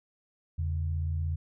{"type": "tone pair together", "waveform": "sine", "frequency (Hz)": [83.24, 140], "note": ["E2", "C#3"], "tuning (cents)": [17, 18], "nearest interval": "major sixth", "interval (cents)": 901, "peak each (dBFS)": [-28, -37], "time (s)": [0.58, 1.36], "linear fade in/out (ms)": 10, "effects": []}